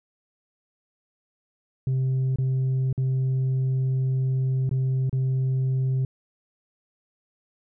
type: tone with dropouts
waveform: sine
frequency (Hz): 131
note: C3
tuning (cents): +2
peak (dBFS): -18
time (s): 1.87-6.05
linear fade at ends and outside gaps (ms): 2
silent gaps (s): 2.359-2.385 / 2.928-2.978 / 4.693-4.712 / 5.095-5.128
effects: tanh soft clip ceiling -20 dBFS